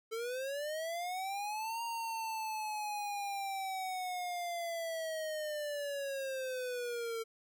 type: linear two-way sweep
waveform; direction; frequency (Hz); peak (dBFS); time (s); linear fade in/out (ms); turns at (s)
square; up then down; 440 to 932.3 to 449.1; -37; 0.11-7.24; 20; 1.82
effects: none